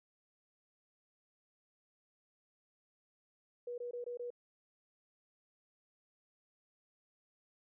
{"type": "tone bursts", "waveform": "sine", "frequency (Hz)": 484.3, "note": "B4", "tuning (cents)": -34, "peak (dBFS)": -39, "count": 5, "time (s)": [3.67, 4.304], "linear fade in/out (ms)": 5, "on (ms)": 110, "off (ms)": 21, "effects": []}